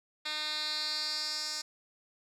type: tone with band-pass filter sweep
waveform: 10% pulse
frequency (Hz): 304.6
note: D#4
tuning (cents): -37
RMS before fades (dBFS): -35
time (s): 0.25-1.62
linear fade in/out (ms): 10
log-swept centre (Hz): 3400 to 5800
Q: 3.9
effects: none